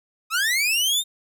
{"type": "linear sweep", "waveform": "sawtooth", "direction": "up", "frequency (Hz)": [1238, 3700], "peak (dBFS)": -16, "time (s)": [0.3, 1.04], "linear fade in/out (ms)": 50, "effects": []}